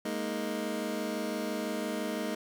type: chord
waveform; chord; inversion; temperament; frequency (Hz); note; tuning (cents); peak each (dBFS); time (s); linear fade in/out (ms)
25% pulse; Ab suspended second; none; just; 207.7 / 233.6 / 311.5; Ab3 / Bb3 / Eb4; 0 / +4 / +2; -33; 0.05-2.35; 5
effects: none